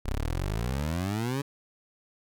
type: exponential sweep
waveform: 20% pulse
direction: up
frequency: 30.87 to 143.7 Hz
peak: -23 dBFS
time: 0.05-1.42 s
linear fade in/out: 10 ms
effects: none